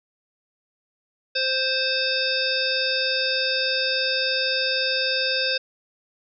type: harmonic tone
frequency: 523.3 Hz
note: C5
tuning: in tune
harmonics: 1 / 3 / 5 / 7 / 9 / 10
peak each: -28 / -28 / -28 / -28 / -28 / -28 dBFS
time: 1.35-5.58 s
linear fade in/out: 10 ms
effects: none